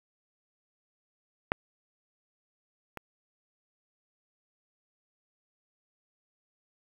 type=clicks; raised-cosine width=0.5 ms; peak=-9 / -23 dBFS; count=2; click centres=1.519 / 2.973 s; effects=7-bit